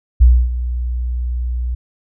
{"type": "tone with ADSR envelope", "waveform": "sine", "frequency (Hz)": 60.9, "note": "B1", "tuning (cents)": -24, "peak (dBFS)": -3, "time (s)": [0.2, 1.75], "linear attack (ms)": 18, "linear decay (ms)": 270, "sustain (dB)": -14, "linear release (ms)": 8, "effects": []}